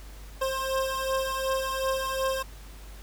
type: beating tone pair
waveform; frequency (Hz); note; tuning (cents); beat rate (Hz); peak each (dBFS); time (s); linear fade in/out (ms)
25% pulse; 529 / 531.7; C5 / C5; +19 / +28; 2.7; -25 / -27; 0.41-2.43; 10
effects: added 50 Hz sine -42 dBFS peak until 3.02 s + pink hiss -51 dBFS RMS until 3.02 s